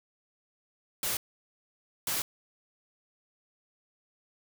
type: noise bursts at uneven times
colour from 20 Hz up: white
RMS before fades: -31 dBFS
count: 2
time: 1.03-1.17 / 2.07-2.22 s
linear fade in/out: 2 ms
effects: none